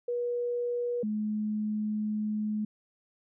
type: tone pair in turn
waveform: sine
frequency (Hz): 482.9 / 212.7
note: B4 / G#3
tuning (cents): -39 / +42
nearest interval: octave + major second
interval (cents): 1419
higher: first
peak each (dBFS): -28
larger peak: neither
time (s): 0.08-1.03 / 1.03-2.65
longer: second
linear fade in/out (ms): 5
effects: none